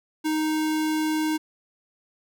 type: tone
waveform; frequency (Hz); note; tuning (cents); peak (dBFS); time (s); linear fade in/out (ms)
square; 311.1; D#4; 0; -23; 0.24-1.38; 20
effects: none